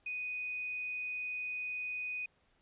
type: tone with quantisation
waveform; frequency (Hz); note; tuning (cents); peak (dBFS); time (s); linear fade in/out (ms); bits
sine; 2489; D#7; 0; -36; 0.06-2.26; 5; 10
effects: pink hiss -72 dBFS RMS until 2.61 s + resampled to 8000 Hz